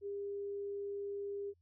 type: tone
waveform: sine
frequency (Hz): 402.4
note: G4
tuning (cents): +45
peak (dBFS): -38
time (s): 0.01-1.54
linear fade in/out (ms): 50
effects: added 86 Hz sine -70 dBFS peak until 1.61 s